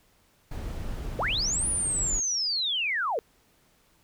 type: noise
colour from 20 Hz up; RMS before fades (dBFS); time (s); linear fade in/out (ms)
brown; -34; 0.51-2.2; 5
type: linear two-way sweep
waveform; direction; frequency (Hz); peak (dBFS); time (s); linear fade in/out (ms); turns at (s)
sine; up then down; 408.2 to 9810 to 408.2; -25; 1.19-3.19; 0; 1.68
effects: pink hiss -64 dBFS RMS until 4.03 s